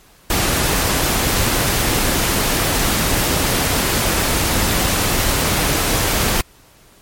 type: noise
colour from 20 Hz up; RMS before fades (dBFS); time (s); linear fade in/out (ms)
pink; -17; 0.3-6.41; 2
effects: pink hiss -49 dBFS RMS until 7.01 s + MP3 64 kbps